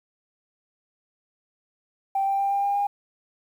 sine tone with pitch steps, 782 / 787.4 / 792.9 / 798.4 / 804 / 809.6 Hz, G5 / G5 / G5 / G5 / G5 / G#5, -4 / +8 / +20 / +32 / +44 / -44 cents, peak -20 dBFS, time 2.15-2.87 s, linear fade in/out 5 ms, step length 120 ms, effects tanh soft clip ceiling -16 dBFS + 9-bit

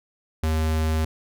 square tone, 79 Hz, D#2, 27 cents sharp, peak -21 dBFS, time 0.43-1.05 s, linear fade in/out 5 ms, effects none

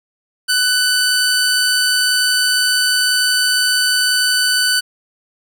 30% pulse tone pair together, 1495 / 4571 Hz, F#6 / D8, +17 / -48 cents, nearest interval octave + perfect fifth, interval 1935 cents, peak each -13 dBFS, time 0.48-4.81 s, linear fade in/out 20 ms, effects none

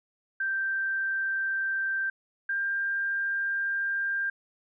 sine tone pair in turn, 1568 / 1593.6 Hz, G6 / G6, 0 / +28 cents, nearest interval unison, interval 28 cents, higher second, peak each -26 dBFS, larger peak neither, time 0.4-2.1 / 2.49-4.3 s, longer second, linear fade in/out 5 ms, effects none

